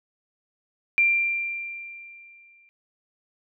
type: tone with exponential decay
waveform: sine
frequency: 2372 Hz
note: D7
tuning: 17 cents sharp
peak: -15 dBFS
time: 0.98-2.69 s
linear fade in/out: 0 ms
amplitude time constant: 370 ms
effects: none